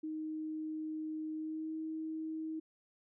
sine tone with pitch glide, 312.1 to 317 Hz, D#4 to D#4, +5 to +32 cents, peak -37 dBFS, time 0.03-2.6 s, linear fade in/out 10 ms, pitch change +27 cents, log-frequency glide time 1.34-1.75 s, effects none

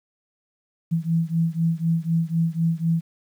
sine beating tone pair, 163.5 / 167.5 Hz, E3 / E3, -14 / +28 cents, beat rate 4 Hz, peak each -22 / -23 dBFS, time 0.91-3.01 s, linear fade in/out 20 ms, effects 9-bit

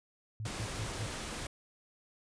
sine tone bursts, 108.4 Hz, A2, 25 cents flat, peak -36 dBFS, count 4, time 0.4-1.058 s, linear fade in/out 0 ms, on 67 ms, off 130 ms
pink noise, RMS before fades -40 dBFS, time 0.45-1.47 s, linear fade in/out 5 ms
effects resampled to 22050 Hz

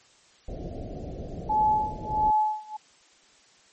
pink low-pass noise, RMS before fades -36 dBFS, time 0.48-2.31 s, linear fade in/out 5 ms, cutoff 730 Hz, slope 96 dB/octave
sine tone with tremolo, 857 Hz, A5, 46 cents flat, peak -18 dBFS, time 1.49-2.77 s, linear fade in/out 10 ms, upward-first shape sine, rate 1.5 Hz, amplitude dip 95%
effects white hiss -58 dBFS RMS until 3.72 s + MP3 32 kbps

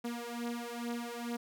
sawtooth beating tone pair, 236 / 238.3 Hz, A#3 / A#3, +22 / +38 cents, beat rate 2.3 Hz, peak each -36 / -36 dBFS, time 0.04-1.37 s, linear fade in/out 10 ms, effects none

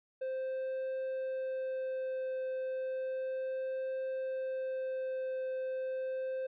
triangle tone with vibrato, 522 Hz, C5, 4 cents flat, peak -32 dBFS, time 0.21-6.47 s, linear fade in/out 10 ms, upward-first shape triangle, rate 0.33 Hz, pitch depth 9 cents each way, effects resampled to 8000 Hz

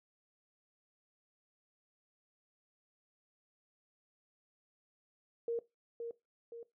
sine tone with echo, 466.2 Hz, A#4, in tune, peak -32 dBFS, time 5.48-5.59 s, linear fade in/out 2 ms, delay 520 ms, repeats 2, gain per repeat -6 dB, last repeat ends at 6.63 s, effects noise-tail reverb RT60 0.2 s tail -19 dB re dry

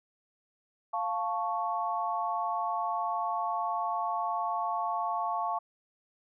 sine chord, F augmented, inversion none, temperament equal, 698.5 / 880 / 1108.7 Hz, F5 / A5 / C#6, 0 / 0 / 0 cents, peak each -33 dBFS, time 0.93-5.59 s, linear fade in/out 10 ms, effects none

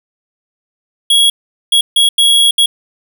square tone bursts at uneven times, 3322 Hz, G#7, in tune, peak -7 dBFS, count 5, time 1.1-1.3 / 1.72-1.81 / 1.96-2.09 / 2.18-2.51 / 2.58-2.66 s, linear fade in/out 5 ms, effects none

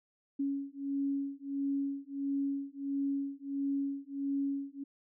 sine beating tone pair, 277.2 / 278.7 Hz, C#4 / C#4, 0 / +9 cents, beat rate 1.5 Hz, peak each -35 / -35 dBFS, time 0.39-4.84 s, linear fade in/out 10 ms, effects none

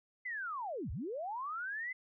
sine linear two-way sweep, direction down then up, 2062 to 51.91 to 2062 Hz, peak -37 dBFS, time 0.25-1.93 s, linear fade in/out 10 ms, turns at 0.91 s, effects none

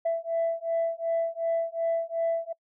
sine beating tone pair, 663 / 665.7 Hz, E5 / E5, +10 / +17 cents, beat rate 2.7 Hz, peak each -27 dBFS, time 0.05-2.53 s, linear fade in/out 10 ms, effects noise-tail reverb RT60 0.1 s tail -26 dB re dry + tanh soft clip ceiling -20 dBFS

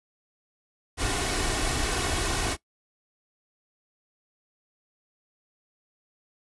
pink noise with comb filter, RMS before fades -27 dBFS, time 0.97-2.57 s, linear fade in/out 50 ms, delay 2.7 ms, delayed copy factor +0.5, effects noise-tail reverb RT60 0.1 s tail -19 dB re dry + resampled to 24000 Hz

